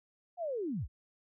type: linear sweep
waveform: sine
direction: down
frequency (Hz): 734 to 32.32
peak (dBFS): -33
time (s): 0.37-0.88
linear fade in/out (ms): 50
effects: none